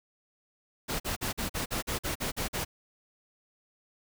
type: noise bursts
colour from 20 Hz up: pink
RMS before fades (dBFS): -32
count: 11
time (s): 0.88-2.65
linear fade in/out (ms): 20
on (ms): 120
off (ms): 45
effects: none